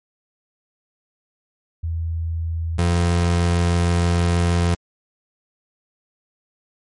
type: tone pair in turn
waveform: sine / 30% pulse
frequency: 82.41 / 86.43 Hz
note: E2 / F2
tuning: 0 / -17 cents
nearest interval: minor second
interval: 83 cents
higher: second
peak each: -21 / -13 dBFS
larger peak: second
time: 1.83-2.78 / 2.78-4.75 s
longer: second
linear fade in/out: 10 ms
effects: MP3 48 kbps